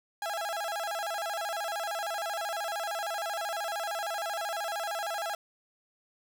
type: tone with vibrato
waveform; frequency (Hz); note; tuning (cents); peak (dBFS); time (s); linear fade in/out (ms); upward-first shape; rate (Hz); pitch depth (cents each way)
30% pulse; 740; F#5; 0; -29; 0.22-5.35; 2; square; 13; 180
effects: none